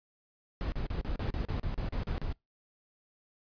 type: noise bursts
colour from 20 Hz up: brown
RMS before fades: -33 dBFS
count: 12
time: 0.61-2.326 s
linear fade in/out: 0 ms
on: 110 ms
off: 36 ms
effects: noise-tail reverb RT60 0.2 s tail -25 dB re dry + resampled to 11025 Hz